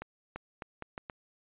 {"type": "accelerating click train", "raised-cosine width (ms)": 0.5, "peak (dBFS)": -24, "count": 6, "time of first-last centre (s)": [0.02, 1.098], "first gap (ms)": 340, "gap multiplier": 0.77, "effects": ["resampled to 8000 Hz"]}